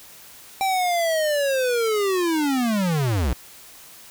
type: linear sweep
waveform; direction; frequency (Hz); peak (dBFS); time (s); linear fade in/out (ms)
square; down; 784 to 54.8; -20; 0.61-3.33; 0
effects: white hiss -45 dBFS RMS until 4.1 s